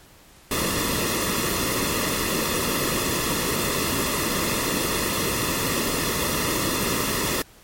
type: noise with comb filter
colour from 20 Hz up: pink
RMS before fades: -24 dBFS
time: 0.51-7.42 s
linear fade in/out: 2 ms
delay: 1.3 ms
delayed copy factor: -0.7
effects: pink hiss -51 dBFS RMS until 7.63 s + MP3 64 kbps